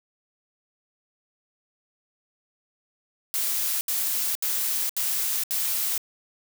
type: noise bursts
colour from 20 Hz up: blue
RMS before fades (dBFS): -26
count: 5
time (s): 3.34-5.978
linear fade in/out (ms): 0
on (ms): 470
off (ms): 72
effects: none